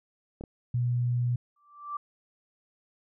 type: clicks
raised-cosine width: 2 ms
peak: -26 dBFS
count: 2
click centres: 0.41 / 0.438 s
type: tone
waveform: sine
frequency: 121.9 Hz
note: B2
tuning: 22 cents flat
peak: -24 dBFS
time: 0.74-1.36 s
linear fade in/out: 5 ms
type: tone with exponential growth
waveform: sine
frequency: 1170 Hz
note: D6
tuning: 7 cents flat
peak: -29 dBFS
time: 1.56-1.97 s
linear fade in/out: 5 ms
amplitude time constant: 89 ms
effects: none